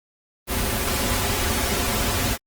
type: noise with comb filter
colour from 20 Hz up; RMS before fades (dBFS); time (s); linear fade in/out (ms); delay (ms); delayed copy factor
pink; -23; 0.47-2.38; 50; 6.4; -0.8
effects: Opus 24 kbps